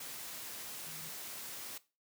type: tone in noise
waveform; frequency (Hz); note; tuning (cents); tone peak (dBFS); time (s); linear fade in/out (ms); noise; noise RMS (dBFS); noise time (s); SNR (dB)
sine; 156.8; D#3; +14; -53; 0.86-1.09; 5; white; -45; 0-1.78; -11
effects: noise-tail reverb RT60 0.3 s tail -18 dB re dry + high-pass 100 Hz 12 dB/octave